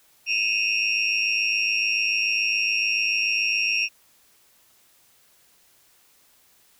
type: tone cluster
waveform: sine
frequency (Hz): 2489 / 2596 / 2774 / 5570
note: D#7 / E7 / F7 / F8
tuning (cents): 0 / -27 / -12 / -5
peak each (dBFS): -25 / -25 / -26 / -27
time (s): 0.26-3.89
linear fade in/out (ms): 50
effects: tanh soft clip ceiling -12 dBFS + white hiss -59 dBFS RMS until 6.79 s